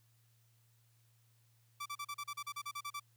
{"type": "tone bursts", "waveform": "sawtooth", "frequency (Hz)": 1163, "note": "D6", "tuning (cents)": -17, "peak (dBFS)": -36, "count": 13, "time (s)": [1.8, 2.999], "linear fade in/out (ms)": 10, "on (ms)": 59, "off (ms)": 36, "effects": ["added 115 Hz sine -68 dBFS peak until 3.16 s", "white hiss -75 dBFS RMS until 3.16 s"]}